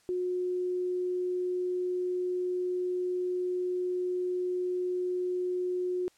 sine tone, 362 Hz, F#4, 38 cents flat, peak -28 dBFS, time 0.09-6.08 s, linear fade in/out 0 ms, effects white hiss -65 dBFS RMS until 6.17 s + low-pass 9000 Hz 12 dB/octave

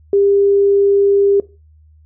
sine tone, 399.7 Hz, G4, 34 cents sharp, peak -9 dBFS, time 0.13-1.4 s, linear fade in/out 2 ms, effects noise-tail reverb RT60 0.3 s tail -19 dB re dry + added 77 Hz sine -44 dBFS peak until 2.05 s

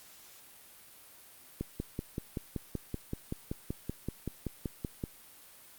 click train, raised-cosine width 3 ms, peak -21 dBFS, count 19, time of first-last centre 1.61-5.039 s, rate 5.25 Hz, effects white hiss -55 dBFS RMS until 5.78 s + Opus 48 kbps

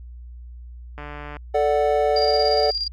click train, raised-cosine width 0.5 ms, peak -21 dBFS, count 58, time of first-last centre 0.98-1.368 s, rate 147 Hz
triangle chord, D major, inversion second, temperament equal, 440 / 587.3 / 740 Hz, A4 / D5 / F#5, 0 / 0 / 0 cents, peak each -19 / -19 / -20 dBFS, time 1.54-2.71 s, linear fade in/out 10 ms
sine tone with tremolo, 4781 Hz, D8, 30 cents sharp, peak -21 dBFS, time 2.16-2.88 s, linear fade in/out 5 ms, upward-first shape square, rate 17 Hz, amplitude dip 50%
effects added 60 Hz sine -36 dBFS peak until 2.92 s

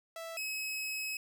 sawtooth tone pair in turn, 659.3 / 2561 Hz, E5 / D#7, 0 / +49 cents, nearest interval octave + major seventh, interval 2349 cents, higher second, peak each -37 / -32 dBFS, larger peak second, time 0.16-0.37 / 0.37-1.17 s, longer second, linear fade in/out 2 ms, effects none

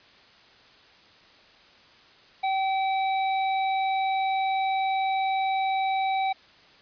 sine tone with hard clipping, 769 Hz, G5, 33 cents flat, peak -25 dBFS, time 2.43-6.33 s, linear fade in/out 10 ms, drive 16 dB, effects white hiss -54 dBFS RMS until 6.81 s + resampled to 11025 Hz

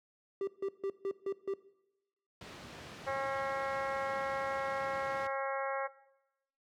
triangle tone bursts, 392 Hz, G4, in tune, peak -30 dBFS, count 6, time 0.41-1.538 s, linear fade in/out 2 ms, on 63 ms, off 150 ms
pink low-pass noise, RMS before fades -48 dBFS, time 2.41-5.27 s, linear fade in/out 2 ms, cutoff 4800 Hz, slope 12 dB/octave
harmonic tone, 271.5 Hz, C#4, 36 cents flat, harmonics 2 / 3 / 4 / 5 / 6 / 7 / 8, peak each -35 / -39 / -41 / -43 / -45 / -46 / -47 dBFS, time 3.06-5.88 s, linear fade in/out 20 ms
effects noise-tail reverb RT60 0.9 s tail -18 dB re dry + high-pass 100 Hz 12 dB/octave

